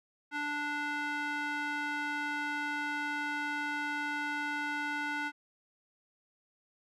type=tone with band-pass filter; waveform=square; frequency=293.7 Hz; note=D4; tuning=in tune; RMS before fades=-35 dBFS; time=0.31-5.32 s; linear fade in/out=50 ms; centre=1600 Hz; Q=1.8; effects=none